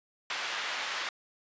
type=band-pass noise; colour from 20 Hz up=pink; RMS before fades=-35 dBFS; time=0.3-1.09 s; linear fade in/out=2 ms; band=1200 to 3900 Hz; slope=12 dB/octave; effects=resampled to 16000 Hz